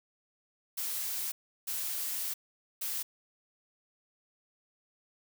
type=noise bursts at uneven times; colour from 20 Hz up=blue; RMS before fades=-35 dBFS; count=3; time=0.77-1.32 / 1.67-2.34 / 2.81-3.03 s; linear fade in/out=10 ms; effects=none